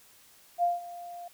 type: tone with ADSR envelope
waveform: sine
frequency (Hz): 698.5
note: F5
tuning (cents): 0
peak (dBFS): -21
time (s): 0.58-1.28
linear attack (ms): 49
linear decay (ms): 170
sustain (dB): -18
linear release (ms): 4
effects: white hiss -58 dBFS RMS until 1.33 s